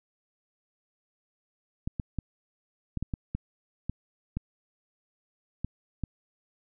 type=clicks; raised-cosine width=5 ms; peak=-18 dBFS; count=11; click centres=1.875 / 1.998 / 2.187 / 2.973 / 3.026 / 3.138 / 3.35 / 3.896 / 4.37 / 5.646 / 6.037 s; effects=none